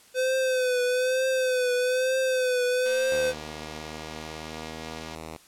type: tone with vibrato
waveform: square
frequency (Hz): 509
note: C5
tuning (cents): -48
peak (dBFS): -23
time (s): 0.14-3.34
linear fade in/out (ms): 50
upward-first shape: triangle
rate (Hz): 1.1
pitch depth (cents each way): 56
type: click train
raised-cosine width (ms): 0.2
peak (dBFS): -26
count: 546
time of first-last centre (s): 2.86-5.15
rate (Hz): 238
type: tone with pitch glide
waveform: 5% pulse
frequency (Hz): 76.2 to 79.8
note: D#2 to D#2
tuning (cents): -36 to +44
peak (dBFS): -26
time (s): 3.11-5.37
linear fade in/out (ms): 10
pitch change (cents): +80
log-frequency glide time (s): 3.26-4.98
effects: white hiss -55 dBFS RMS until 5.47 s + low-pass 11000 Hz 12 dB/octave